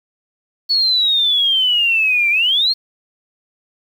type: exponential two-way sweep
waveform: sine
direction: down then up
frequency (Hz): 4435 to 2329 to 4372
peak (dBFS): -12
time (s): 0.69-2.74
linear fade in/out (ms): 20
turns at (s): 2.3
effects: 7-bit